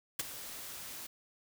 white noise with ADSR envelope, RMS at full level -31 dBFS, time 0.19-1.07 s, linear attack 6 ms, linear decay 22 ms, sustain -14 dB, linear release 8 ms, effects none

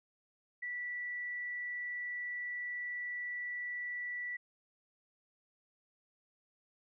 sine tone, 1959 Hz, B6, 15 cents flat, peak -37 dBFS, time 0.62-4.37 s, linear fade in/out 10 ms, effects none

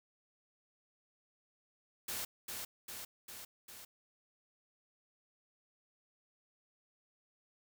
white noise with echo, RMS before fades -40 dBFS, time 2.08-2.25 s, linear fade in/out 5 ms, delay 400 ms, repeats 4, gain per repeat -3 dB, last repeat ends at 3.85 s, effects none

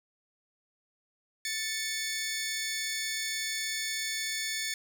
15% pulse tone pair together, 1766.3 / 2217 Hz, A6 / C#7, +6 / 0 cents, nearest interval major third, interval 394 cents, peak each -28 dBFS, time 1.45-4.74 s, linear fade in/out 2 ms, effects none

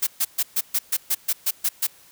blue noise bursts, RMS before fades -21 dBFS, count 11, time 0.02-1.87 s, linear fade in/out 10 ms, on 50 ms, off 130 ms, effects white hiss -52 dBFS RMS until 2.11 s

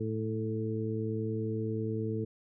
harmonic tone with a mistuned harmonic, 110 Hz, A2, in tune, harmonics 1 / 2 / 3 / 4, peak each -34 / -37 / -38 / -36 dBFS, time 0-2.25 s, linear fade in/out 10 ms, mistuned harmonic 1, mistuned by +16 cents, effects none

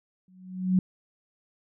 sine tone with exponential growth, 185 Hz, F#3, in tune, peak -16 dBFS, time 0.28-0.79 s, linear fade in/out 2 ms, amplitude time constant 110 ms, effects none

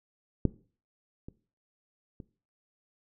clicks, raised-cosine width 3 ms, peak -10 / -29 / -30 dBFS, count 3, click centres 0.453 / 1.285 / 2.202 s, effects noise-tail reverb RT60 0.4 s tail -19 dB re dry

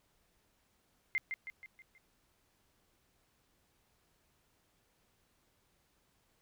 sine tone with echo, 2093 Hz, C7, in tune, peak -29 dBFS, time 1.15-1.18 s, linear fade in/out 0 ms, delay 160 ms, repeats 5, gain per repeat -6 dB, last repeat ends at 1.98 s, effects pink hiss -74 dBFS RMS until 6.41 s

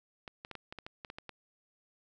clicks, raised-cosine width 0.3 ms, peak -27 dBFS, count 11, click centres 0.278 / 0.449 / 0.513 / 0.553 / 0.725 / 0.787 / 0.865 / 1.048 / 1.101 / 1.185 / 1.293 s, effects none

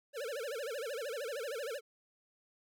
square tone with vibrato, 510 Hz, C5, 44 cents flat, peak -38 dBFS, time 0.13-1.81 s, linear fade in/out 50 ms, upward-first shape sine, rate 13 Hz, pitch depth 260 cents each way, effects none

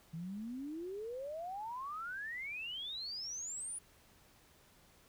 sine exponential sweep, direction up, 157.6 to 9956 Hz, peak -40 dBFS, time 0.13-3.79 s, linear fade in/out 10 ms, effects pink hiss -65 dBFS RMS until 5.08 s

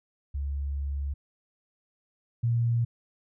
sine tone pair in turn, 70.2 / 117.59 Hz, C#2 / A#2, +22 / +16 cents, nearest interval major sixth, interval 894 cents, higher second, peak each -28 / -22 dBFS, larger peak second, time 0.34-1.14 / 2.43-2.85 s, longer first, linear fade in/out 10 ms, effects none

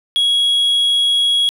sine tone, 3322 Hz, G#7, in tune, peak -9 dBFS, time 0.16-1.49 s, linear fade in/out 0 ms, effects tanh soft clip ceiling -11 dBFS + 7-bit

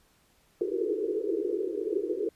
pink band-pass noise, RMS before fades -30 dBFS, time 0.61-2.29 s, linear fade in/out 2 ms, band 330 to 470 Hz, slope 96 dB/octave, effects pink hiss -65 dBFS RMS until 2.35 s + resampled to 32000 Hz

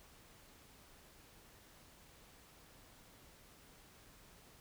silence, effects pink hiss -62 dBFS RMS until 4.6 s

